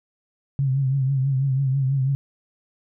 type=tone with vibrato; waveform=sine; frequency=134.7 Hz; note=C#3; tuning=49 cents flat; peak=-18 dBFS; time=0.59-2.15 s; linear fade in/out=0 ms; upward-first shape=triangle; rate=6.1 Hz; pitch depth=78 cents each way; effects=none